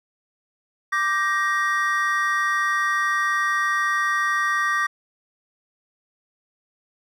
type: chord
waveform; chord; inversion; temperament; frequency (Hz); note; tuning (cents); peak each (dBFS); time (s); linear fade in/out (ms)
triangle; G minor; second; just; 1176 / 1568 / 1881.6; D6 / G6 / Bb6; +2 / 0 / +16; -21 / -26 / -21; 0.92-4.87; 10
effects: none